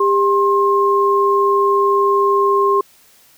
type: tone pair together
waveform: sine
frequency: 399.1 / 1065.5 Hz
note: G4 / C6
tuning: +31 / +31 cents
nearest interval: octave + perfect fourth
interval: 1700 cents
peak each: -14 dBFS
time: 0-2.81 s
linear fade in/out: 5 ms
effects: white hiss -50 dBFS RMS until 3.37 s